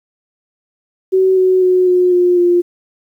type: tone with pitch steps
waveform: sine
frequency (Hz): 377.5 / 372.1 / 366.8 / 361.5 / 356.3 / 351.2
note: F#4 / F#4 / F#4 / F#4 / F4 / F4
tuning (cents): +35 / +10 / -15 / -40 / +35 / +10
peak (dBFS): -8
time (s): 1.12-2.62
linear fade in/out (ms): 20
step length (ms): 250
effects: 8-bit